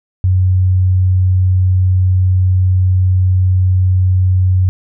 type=tone; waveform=sine; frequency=92.5 Hz; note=F#2; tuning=in tune; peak=-8 dBFS; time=0.24-4.69 s; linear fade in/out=0 ms; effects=none